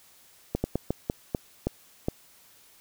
slowing click train, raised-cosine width 2 ms, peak -12 dBFS, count 8, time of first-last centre 0.55-2.085 s, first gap 90 ms, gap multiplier 1.29, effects white hiss -57 dBFS RMS until 2.8 s

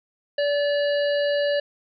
harmonic tone, 577 Hz, D5, 31 cents flat, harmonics 1 / 3 / 5 / 7 / 8, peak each -20 / -30 / -34 / -37 / -38 dBFS, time 0.38-1.6 s, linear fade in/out 5 ms, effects none

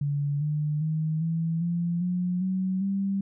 sine tone with pitch steps, 143.6 / 150.13 / 156.96 / 164.1 / 171.56 / 179.36 / 187.52 / 196.05 Hz, D3 / D3 / D#3 / E3 / F3 / F3 / F#3 / G3, -39 / +38 / +15 / -8 / -31 / +46 / +23 / 0 cents, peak -24 dBFS, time 0.01-3.21 s, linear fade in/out 5 ms, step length 400 ms, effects none

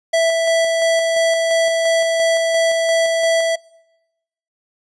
square tone with tremolo, 659.3 Hz, E5, in tune, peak -13 dBFS, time 0.13-3.56 s, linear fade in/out 10 ms, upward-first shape square, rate 2.9 Hz, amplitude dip 25%, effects noise-tail reverb RT60 1.0 s tail -26 dB re dry + resampled to 22050 Hz

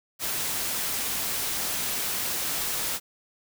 white noise, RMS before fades -29 dBFS, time 0.19-3 s, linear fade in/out 50 ms, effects none

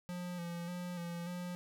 square tone with vibrato, 174.61 Hz, F3, in tune, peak -40 dBFS, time 0.09-1.55 s, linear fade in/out 0 ms, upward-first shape square, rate 1.7 Hz, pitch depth 31 cents each way, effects none

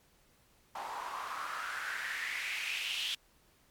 white noise with band-pass filter sweep, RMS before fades -38 dBFS, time 0.75-3.15 s, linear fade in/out 5 ms, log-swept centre 830 to 3200 Hz, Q 4.8, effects pink hiss -67 dBFS RMS until 3.7 s + MP3 96 kbps

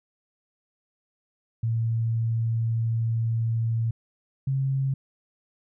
sine tone pair in turn, 114.1 / 134.89 Hz, A#2 / C#3, -37 / -47 cents, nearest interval minor third, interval 290 cents, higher second, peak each -22 dBFS, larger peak neither, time 1.63-3.91 / 4.47-4.94 s, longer first, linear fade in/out 5 ms, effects none

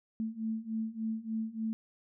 sine beating tone pair, 220 / 223.4 Hz, A3 / A3, 0 / +27 cents, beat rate 3.4 Hz, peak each -37 / -35 dBFS, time 0.2-1.73 s, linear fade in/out 0 ms, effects none

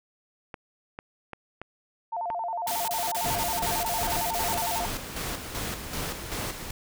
clicks, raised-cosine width 0.5 ms, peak -22 dBFS, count 7, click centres 0.542 / 0.989 / 1.333 / 1.616 / 2.302 / 3.085 / 3.371 s
sine tone with vibrato, 793 Hz, G5, 20 cents sharp, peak -28 dBFS, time 2.12-4.86 s, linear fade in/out 10 ms, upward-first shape square, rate 11 Hz, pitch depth 220 cents each way
white noise bursts, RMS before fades -32 dBFS, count 9, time 2.67-4.784 s, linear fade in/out 2 ms, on 210 ms, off 28 ms
pink noise with tremolo, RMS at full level -32 dBFS, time 3.24-6.71 s, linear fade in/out 5 ms, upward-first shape square, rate 2.6 Hz, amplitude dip 50%
effects none

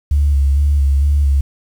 sine tone with vibrato, 70.8 Hz, C#2, 37 cents sharp, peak -9 dBFS, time 0.11-1.41 s, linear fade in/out 5 ms, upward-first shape square, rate 2.2 Hz, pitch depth 34 cents each way, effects tanh soft clip ceiling -5 dBFS + 7-bit

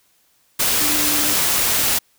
sine tone in noise, 297.3 Hz, D4, 21 cents sharp, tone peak -27 dBFS, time 0.8-1.34 s, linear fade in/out 10 ms, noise white, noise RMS -18 dBFS, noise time 0.59-1.99 s, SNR -12 dB, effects white hiss -60 dBFS RMS until 2.18 s

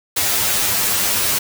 white noise with comb filter, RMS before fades -18 dBFS, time 0.16-1.39 s, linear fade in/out 10 ms, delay 10 ms, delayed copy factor +0.8, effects none

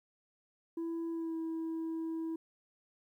sine tone with pitch glide, 332 to 325.4 Hz, E4 to E4, +12 to -22 cents, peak -32 dBFS, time 0.77-2.36 s, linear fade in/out 5 ms, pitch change -34 cents, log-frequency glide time 1.11-1.36 s, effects tanh soft clip ceiling -34 dBFS + 12-bit

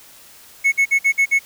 triangle tone bursts, 2199 Hz, C#7, 14 cents flat, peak -10 dBFS, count 6, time 0.64-1.393 s, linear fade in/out 20 ms, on 83 ms, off 51 ms, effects white hiss -45 dBFS RMS until 1.45 s

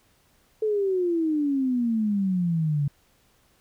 sine exponential sweep, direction down, 440 to 140 Hz, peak -21 dBFS, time 0.62-2.88 s, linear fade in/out 5 ms, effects pink hiss -63 dBFS RMS until 3.6 s

